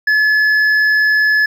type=tone with hard clipping; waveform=sine; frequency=1715 Hz; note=A6; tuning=45 cents flat; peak=-11 dBFS; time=0.07-1.46 s; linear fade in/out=5 ms; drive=4 dB; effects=none